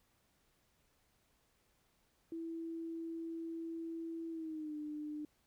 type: tone with pitch glide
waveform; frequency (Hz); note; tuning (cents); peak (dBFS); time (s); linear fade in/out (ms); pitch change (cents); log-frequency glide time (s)
sine; 329.6 to 300.5; E4 to D4; 0 to +40; -40; 2.32-5.25; 2; -160; 4.3-4.75
effects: pink hiss -75 dBFS RMS until 5.46 s